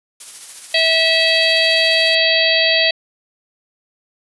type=noise with tremolo; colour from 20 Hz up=blue; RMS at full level=-30 dBFS; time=0.2-2.15 s; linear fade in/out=5 ms; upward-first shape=triangle; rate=14 Hz; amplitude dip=45%
type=harmonic tone; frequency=651 Hz; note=E5; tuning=22 cents flat; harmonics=1 / 3 / 4 / 5 / 6 / 7; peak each=-19 / -19 / -19 / -19 / -19 / -19 dBFS; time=0.74-2.91 s; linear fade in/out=5 ms
effects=resampled to 24000 Hz